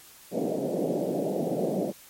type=band-pass noise; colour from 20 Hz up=white; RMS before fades=-28 dBFS; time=0.31-1.93 s; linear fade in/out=50 ms; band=150 to 640 Hz; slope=48 dB/octave; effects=white hiss -51 dBFS RMS until 2.09 s + MP3 64 kbps